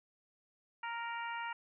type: harmonic tone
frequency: 466.2 Hz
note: A#4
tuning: in tune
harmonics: 2 / 3 / 4 / 5 / 6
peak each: -40 / -44 / -46 / -48 / -50 dBFS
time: 0.83-1.53 s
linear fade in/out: 5 ms
effects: none